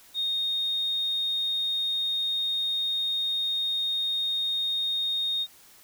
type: tone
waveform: sine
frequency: 3700 Hz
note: A#7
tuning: 14 cents flat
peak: -24 dBFS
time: 0.14-5.47 s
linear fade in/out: 50 ms
effects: tanh soft clip ceiling -20 dBFS + white hiss -54 dBFS RMS until 5.83 s